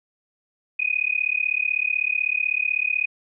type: tone with amplitude modulation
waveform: sine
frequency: 2489 Hz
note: D#7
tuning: in tune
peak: -16 dBFS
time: 0.79-3.06 s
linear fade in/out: 10 ms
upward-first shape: sine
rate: 36 Hz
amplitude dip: 100%
effects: none